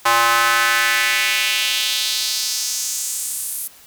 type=tone with high-pass filter sweep; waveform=square; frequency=116.54 Hz; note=A#2; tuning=in tune; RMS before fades=-19 dBFS; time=0.05-3.68 s; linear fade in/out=10 ms; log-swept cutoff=1000 to 11000 Hz; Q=2.2; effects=white hiss -46 dBFS RMS until 3.86 s